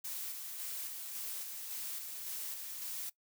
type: noise with tremolo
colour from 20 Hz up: blue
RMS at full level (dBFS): -41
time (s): 0.04-3.1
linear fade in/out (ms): 10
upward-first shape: square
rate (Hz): 1.8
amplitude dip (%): 30
effects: noise-tail reverb RT60 0.1 s tail -20 dB re dry

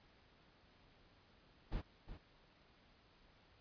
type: noise with echo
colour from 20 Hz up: brown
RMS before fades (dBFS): -41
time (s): 1.71-1.82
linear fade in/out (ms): 20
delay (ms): 360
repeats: 1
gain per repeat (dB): -10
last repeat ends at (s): 2.18
effects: pink hiss -68 dBFS RMS until 3.6 s + resampled to 11025 Hz

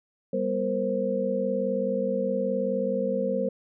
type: tone cluster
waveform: sine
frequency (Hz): 196 / 240.8 / 468 / 527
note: G3 / B3 / A#4 / C5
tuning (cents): 0 / -44 / +7 / +12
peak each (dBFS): -30 / -33 / -30 / -27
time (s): 0.33-3.49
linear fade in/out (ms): 5
effects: none

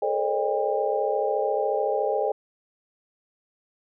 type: tone cluster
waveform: sine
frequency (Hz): 427.4 / 461.5 / 535 / 604 / 801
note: G#4 / A#4 / C5 / D5 / G5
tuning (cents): +50 / -17 / +38 / +48 / +37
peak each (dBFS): -27 / -33 / -28 / -28 / -28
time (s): 0.02-2.32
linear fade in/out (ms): 5
effects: none

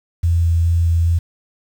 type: tone with vibrato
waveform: sine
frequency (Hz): 84.2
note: E2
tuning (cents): +37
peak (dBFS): -12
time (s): 0.23-1.19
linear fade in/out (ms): 10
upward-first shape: square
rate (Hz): 2.4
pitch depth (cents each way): 9
effects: 7-bit

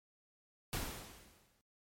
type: noise with exponential decay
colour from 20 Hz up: pink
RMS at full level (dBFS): -37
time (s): 0.73-1.61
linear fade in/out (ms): 0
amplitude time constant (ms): 190
effects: MP3 64 kbps

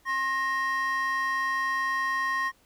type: tone pair together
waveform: triangle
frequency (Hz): 1068.6 / 1864.7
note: C6 / A#6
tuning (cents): +36 / 0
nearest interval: minor seventh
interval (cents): 964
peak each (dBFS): -25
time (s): 0.05-2.52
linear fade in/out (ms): 50
effects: tanh soft clip ceiling -20 dBFS + pink hiss -63 dBFS RMS until 2.65 s

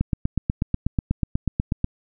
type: click train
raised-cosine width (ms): 5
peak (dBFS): -8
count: 16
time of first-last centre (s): 0.01-1.844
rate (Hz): 8.18
effects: none

